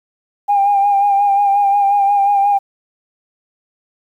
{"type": "tone with vibrato", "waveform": "sine", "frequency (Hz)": 804, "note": "G5", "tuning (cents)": 44, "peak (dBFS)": -9, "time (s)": [0.48, 2.59], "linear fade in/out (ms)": 20, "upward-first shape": "sine", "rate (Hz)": 5.6, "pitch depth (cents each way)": 34, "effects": ["tanh soft clip ceiling -5 dBFS", "8-bit"]}